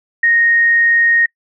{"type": "tone", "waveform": "sine", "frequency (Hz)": 1862, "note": "A#6", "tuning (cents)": -2, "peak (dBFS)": -9, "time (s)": [0.23, 1.26], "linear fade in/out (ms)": 5, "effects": ["noise-tail reverb RT60 0.1 s tail -25 dB re dry"]}